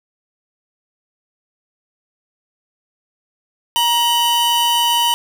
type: tone pair together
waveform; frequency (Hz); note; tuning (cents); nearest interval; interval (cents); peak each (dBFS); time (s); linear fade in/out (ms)
45% pulse; 943.9 / 2999; A#5 / F#7; +21 / +23; octave + minor sixth; 2002; -16; 3.76-5.14; 0
effects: none